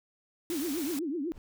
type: noise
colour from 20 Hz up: white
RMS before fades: -40 dBFS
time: 0.5-0.99 s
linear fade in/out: 2 ms
type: tone with vibrato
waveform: sine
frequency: 308.9 Hz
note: D#4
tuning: 12 cents flat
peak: -30 dBFS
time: 0.5-1.32 s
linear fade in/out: 0 ms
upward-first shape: triangle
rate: 8 Hz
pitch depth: 300 cents each way
type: noise with exponential growth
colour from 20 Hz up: brown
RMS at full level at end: -41 dBFS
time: 1.26-1.38 s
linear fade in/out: 1 ms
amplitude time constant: 26 ms
effects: none